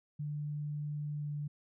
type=tone with pitch glide; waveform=sine; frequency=148.1 to 146.99 Hz; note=D3 to D3; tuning=+15 to +2 cents; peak=-35 dBFS; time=0.19-1.48 s; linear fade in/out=10 ms; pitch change=-13 cents; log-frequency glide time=1.13-1.32 s; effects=none